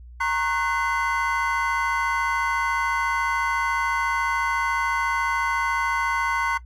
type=tone cluster; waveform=triangle; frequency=933 / 1087 / 1495 / 2047 Hz; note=A#5 / C#6 / F#6 / C7; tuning=+1 / -34 / +17 / -38 cents; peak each=-25 dBFS; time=0.2-6.58 s; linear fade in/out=10 ms; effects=noise-tail reverb RT60 0.1 s tail -18 dB re dry + added 60 Hz sine -40 dBFS peak until 6.65 s